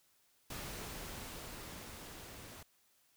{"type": "noise with level ramp", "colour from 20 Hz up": "pink", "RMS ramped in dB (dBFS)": [-44, -52], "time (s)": [0.5, 2.63], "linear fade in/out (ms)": 5, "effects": ["white hiss -72 dBFS RMS until 3.16 s"]}